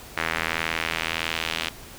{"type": "tone with band-pass filter sweep", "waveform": "sawtooth", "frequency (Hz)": 81.6, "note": "E2", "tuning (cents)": -17, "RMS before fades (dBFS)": -28, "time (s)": [0.17, 1.69], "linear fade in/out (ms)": 0, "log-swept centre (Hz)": [1900, 3100], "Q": 1.7, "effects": ["pink hiss -43 dBFS RMS until 1.98 s"]}